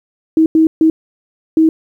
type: tone bursts at uneven times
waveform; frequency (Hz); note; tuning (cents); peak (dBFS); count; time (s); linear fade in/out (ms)
sine; 319.4; D#4; +45; -6; 4; 0.37-0.46 / 0.55-0.67 / 0.81-0.9 / 1.57-1.69; 2
effects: 8-bit